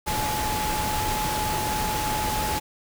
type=tone in noise; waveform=sine; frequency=853 Hz; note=G#5; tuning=46 cents sharp; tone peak=-27 dBFS; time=0.06-2.6 s; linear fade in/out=20 ms; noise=pink; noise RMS=-28 dBFS; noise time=0.06-2.6 s; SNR=-2 dB; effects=none